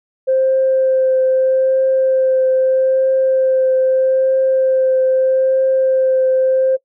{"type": "tone with vibrato", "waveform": "sine", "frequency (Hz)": 524, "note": "C5", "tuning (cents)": 2, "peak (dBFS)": -10, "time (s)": [0.27, 6.77], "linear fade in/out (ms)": 20, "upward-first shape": "triangle", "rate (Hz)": 0.79, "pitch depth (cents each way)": 13, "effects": ["noise-tail reverb RT60 0.1 s tail -21 dB re dry", "tanh soft clip ceiling -6 dBFS"]}